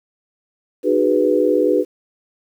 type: chord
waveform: sine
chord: G# minor seventh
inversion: second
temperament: equal with one note detuned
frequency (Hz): 303.7 / 370 / 415.3 / 493.9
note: D#4 / F#4 / G#4 / B4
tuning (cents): -42 / 0 / 0 / 0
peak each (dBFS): -19 / -19 / -19 / -17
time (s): 0.83-1.85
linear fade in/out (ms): 50
effects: 8-bit